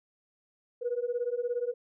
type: beating tone pair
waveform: sine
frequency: 475.6 / 492.6 Hz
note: A#4 / B4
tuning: +35 / -5 cents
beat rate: 17 Hz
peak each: -31 dBFS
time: 0.81-1.74 s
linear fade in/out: 20 ms
effects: tanh soft clip ceiling -22 dBFS